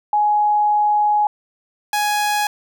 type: tone pair in turn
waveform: sine / sawtooth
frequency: 837 / 833.4 Hz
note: G#5 / G#5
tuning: +13 / +6 cents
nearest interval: unison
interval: 7 cents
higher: first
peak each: -13 dBFS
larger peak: neither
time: 0.13-1.27 / 1.93-2.47 s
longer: first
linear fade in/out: 2 ms
effects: none